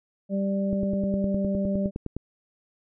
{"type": "harmonic tone", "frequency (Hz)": 196.5, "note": "G3", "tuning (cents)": 4, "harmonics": [1, 2, 3], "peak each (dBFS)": [-24, -37, -30], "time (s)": [0.29, 1.91], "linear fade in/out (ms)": 50}
{"type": "click train", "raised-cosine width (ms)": 3, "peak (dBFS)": -18, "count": 15, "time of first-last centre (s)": [0.73, 2.166], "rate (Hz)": 9.75}
{"effects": []}